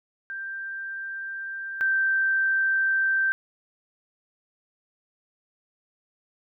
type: tone pair in turn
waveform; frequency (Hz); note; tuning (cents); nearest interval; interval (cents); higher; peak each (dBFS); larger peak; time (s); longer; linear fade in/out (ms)
sine; 1577 / 1563.4; G6 / G6; +10 / -5; unison; 15; first; -31 / -20; second; 0.3-1.81 / 1.81-3.32; neither; 0
effects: none